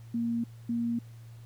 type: tone pair in turn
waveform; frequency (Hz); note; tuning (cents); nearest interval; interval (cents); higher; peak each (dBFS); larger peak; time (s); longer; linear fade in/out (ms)
sine; 233.1 / 234.4; A#3 / A#3; 0 / +10; unison; 10; second; -27; neither; 0.14-0.44 / 0.69-0.99; neither; 5
effects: added 115 Hz sine -45 dBFS peak until 1.45 s + pink hiss -62 dBFS RMS until 1.45 s